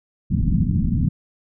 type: low-pass noise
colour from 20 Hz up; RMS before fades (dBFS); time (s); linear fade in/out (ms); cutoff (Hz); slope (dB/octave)
white; -19; 0.3-1.09; 10; 230; 48
effects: none